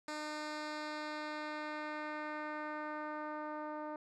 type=tone with low-pass filter sweep; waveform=10% pulse; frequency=303.3 Hz; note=D#4; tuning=44 cents flat; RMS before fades=-42 dBFS; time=0.08-3.96 s; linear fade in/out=2 ms; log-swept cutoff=7100 to 920 Hz; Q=1.1; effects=none